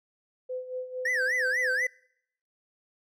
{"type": "tone with tremolo", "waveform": "sine", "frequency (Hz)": 508, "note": "B4", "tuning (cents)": 49, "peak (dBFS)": -30, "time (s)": [0.49, 1.87], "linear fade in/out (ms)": 10, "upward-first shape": "sine", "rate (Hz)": 4.4, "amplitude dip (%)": 70}
{"type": "tone with vibrato", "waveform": "triangle", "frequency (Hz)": 1760, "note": "A6", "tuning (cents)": 0, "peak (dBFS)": -23, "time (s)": [1.05, 1.87], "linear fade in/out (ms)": 5, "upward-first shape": "sine", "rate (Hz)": 4.1, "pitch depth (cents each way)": 240}
{"effects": ["noise-tail reverb RT60 0.7 s tail -25 dB re dry"]}